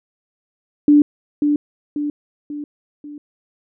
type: tone with echo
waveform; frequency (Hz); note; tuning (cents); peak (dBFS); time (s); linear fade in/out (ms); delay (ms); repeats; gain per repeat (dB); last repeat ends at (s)
sine; 293.7; D4; 0; -7; 0.88-1.02; 2; 540; 4; -6; 3.18
effects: none